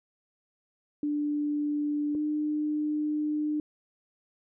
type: tone pair in turn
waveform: sine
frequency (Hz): 294.7 / 301.2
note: D4 / D4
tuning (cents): +6 / +44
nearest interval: unison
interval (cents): 38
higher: second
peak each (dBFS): -26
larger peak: neither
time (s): 1.03-2.15 / 2.15-3.6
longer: second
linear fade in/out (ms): 2
effects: none